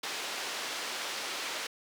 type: band-pass noise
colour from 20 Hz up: white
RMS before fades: -37 dBFS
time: 0.03-1.67 s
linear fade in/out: 5 ms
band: 350 to 4500 Hz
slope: 12 dB/octave
effects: none